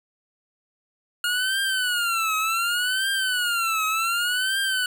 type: tone with vibrato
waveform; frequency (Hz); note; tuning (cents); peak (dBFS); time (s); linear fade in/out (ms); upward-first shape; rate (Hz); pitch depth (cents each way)
25% pulse; 1425; F6; +34; -18; 1.24-4.86; 2; triangle; 0.67; 200
effects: 8-bit